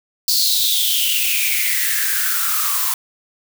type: noise with high-pass filter sweep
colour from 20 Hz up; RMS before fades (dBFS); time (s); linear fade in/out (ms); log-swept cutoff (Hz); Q
blue; -18; 0.28-2.94; 2; 4600 to 1000; 8.3
effects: none